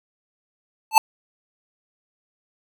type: tone with exponential growth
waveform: square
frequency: 880 Hz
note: A5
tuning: in tune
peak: -5 dBFS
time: 0.91-0.98 s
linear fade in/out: 2 ms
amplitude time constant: 15 ms
effects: none